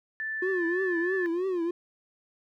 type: tone with pitch glide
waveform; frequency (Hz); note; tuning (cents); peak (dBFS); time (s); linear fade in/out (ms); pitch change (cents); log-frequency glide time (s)
sine; 1760 to 1746.8; A6 to A6; 0 to -13; -30; 0.2-1.26; 0; -13; 0.33-1.13
type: tone with vibrato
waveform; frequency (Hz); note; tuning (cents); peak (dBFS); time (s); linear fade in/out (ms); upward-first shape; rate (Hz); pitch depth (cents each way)
triangle; 357.2; F4; +39; -24; 0.42-1.71; 5; triangle; 3.1; 150
effects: none